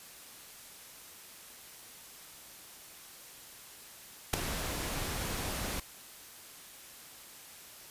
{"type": "noise with ADSR envelope", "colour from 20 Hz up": "pink", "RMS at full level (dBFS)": -23, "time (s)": [4.33, 5.8], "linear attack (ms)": 8, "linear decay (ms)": 5, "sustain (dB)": -13, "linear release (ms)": 4, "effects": ["white hiss -51 dBFS RMS until 7.9 s", "resampled to 32000 Hz"]}